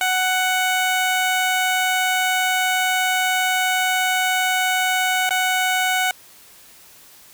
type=tone with dropouts; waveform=15% pulse; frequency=743 Hz; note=F#5; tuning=7 cents sharp; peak=-11 dBFS; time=0.01-6.11 s; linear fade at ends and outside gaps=1 ms; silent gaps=5.292-5.307 s; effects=white hiss -47 dBFS RMS until 7.33 s